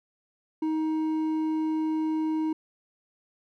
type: tone with hard clipping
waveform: sine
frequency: 314.4 Hz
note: D#4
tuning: 18 cents sharp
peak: -26 dBFS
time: 0.62-2.53 s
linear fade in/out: 5 ms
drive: 5 dB
effects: none